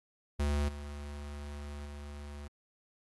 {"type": "tone with level steps", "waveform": "square", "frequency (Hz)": 72.6, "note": "D2", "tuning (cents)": -19, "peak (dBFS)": [-29, -41, -43], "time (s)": [0.39, 2.48], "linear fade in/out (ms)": 10, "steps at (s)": [0.68, 1.85], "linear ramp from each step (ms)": 10, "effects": ["AAC 32 kbps"]}